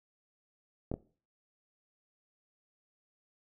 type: clicks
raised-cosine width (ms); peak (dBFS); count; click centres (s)
2; -21; 2; 0.916 / 0.94
effects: noise-tail reverb RT60 0.4 s tail -19 dB re dry